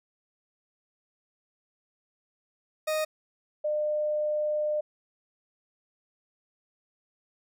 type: tone pair in turn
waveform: 40% pulse / sine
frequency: 621 / 603 Hz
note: D#5 / D5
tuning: -3 / +46 cents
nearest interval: minor second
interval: 51 cents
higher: first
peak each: -25 dBFS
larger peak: neither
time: 2.87-3.05 / 3.64-4.81 s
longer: second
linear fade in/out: 10 ms
effects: none